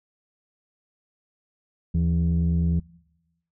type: tone pair together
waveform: sine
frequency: 78.1 / 167.9 Hz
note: D#2 / E3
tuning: +7 / +32 cents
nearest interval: octave + minor second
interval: 1325 cents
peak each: -20 dBFS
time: 1.94-2.8 s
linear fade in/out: 10 ms
effects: noise-tail reverb RT60 1.0 s tail -25 dB re dry + tanh soft clip ceiling -16 dBFS